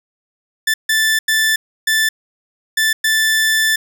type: tone bursts at uneven times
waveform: sawtooth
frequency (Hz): 1760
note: A6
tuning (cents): 0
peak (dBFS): -9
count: 6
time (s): 0.67-0.74 / 0.89-1.19 / 1.28-1.56 / 1.87-2.09 / 2.77-2.93 / 3.04-3.76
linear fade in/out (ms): 5
effects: none